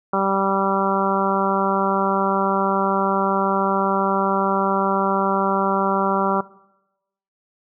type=harmonic tone; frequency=194.8 Hz; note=G3; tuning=11 cents flat; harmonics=1 / 2 / 3 / 4 / 5 / 6 / 7; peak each=-25 / -25 / -25 / -25 / -25 / -25 / -25 dBFS; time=0.13-6.41 s; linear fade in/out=5 ms; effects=noise-tail reverb RT60 0.9 s tail -20 dB re dry